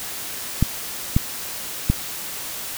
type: clicks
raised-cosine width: 5 ms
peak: -3 dBFS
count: 3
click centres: 0.626 / 1.165 / 1.9 s
effects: white hiss -31 dBFS RMS until 2.77 s